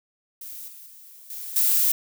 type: noise with level steps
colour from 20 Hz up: violet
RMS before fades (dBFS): -38 / -44 / -47 / -35 / -20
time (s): 0.41-1.92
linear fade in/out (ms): 5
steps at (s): 0.68 / 0.86 / 1.3 / 1.56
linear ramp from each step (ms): 2
effects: none